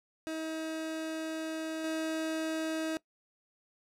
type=tone with level steps; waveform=30% pulse; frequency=318.7 Hz; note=D#4; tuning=42 cents sharp; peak=-32 / -29 dBFS; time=0.27-2.97 s; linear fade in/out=0 ms; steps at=1.84 s; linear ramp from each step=2 ms; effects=noise-tail reverb RT60 0.1 s tail -20 dB re dry + low-pass 11000 Hz 12 dB/octave